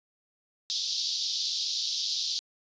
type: band-pass noise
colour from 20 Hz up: white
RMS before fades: -31 dBFS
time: 0.7-2.39 s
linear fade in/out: 0 ms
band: 3500 to 5500 Hz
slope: 48 dB/octave
effects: resampled to 16000 Hz